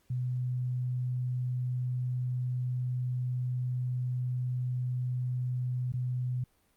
sine tone with dropouts, 125.3 Hz, B2, 25 cents sharp, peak -29 dBFS, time 0.1-6.44 s, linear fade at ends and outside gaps 5 ms, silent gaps 5.922-5.937 s, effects pink hiss -70 dBFS RMS until 6.76 s + Opus 48 kbps

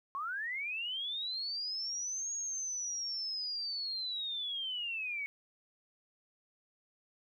sine linear two-way sweep, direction up then down, 1060 to 6645 to 2203 Hz, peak -35 dBFS, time 0.15-5.26 s, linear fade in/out 0 ms, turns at 2.33 s, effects 12-bit

